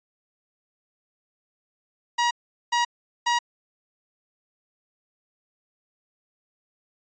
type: tone bursts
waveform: sawtooth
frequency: 955 Hz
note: A#5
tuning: 42 cents sharp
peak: -16 dBFS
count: 3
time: 2.18-3.39 s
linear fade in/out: 10 ms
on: 130 ms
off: 410 ms
effects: resampled to 16000 Hz